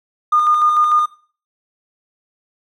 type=tone with tremolo; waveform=triangle; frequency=1218 Hz; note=D#6; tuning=37 cents flat; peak=-6 dBFS; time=0.32-1.06 s; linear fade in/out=10 ms; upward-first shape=square; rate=6.7 Hz; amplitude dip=45%; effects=noise-tail reverb RT60 0.4 s tail -18 dB re dry + tanh soft clip ceiling -8 dBFS